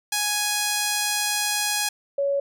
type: tone pair in turn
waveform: 5% pulse / sine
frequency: 832 / 559.8 Hz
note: G#5 / C#5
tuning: +3 / +17 cents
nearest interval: perfect fifth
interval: 686 cents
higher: first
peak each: -10 / -20 dBFS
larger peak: first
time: 0.12-1.89 / 2.18-2.4 s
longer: first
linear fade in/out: 5 ms
effects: none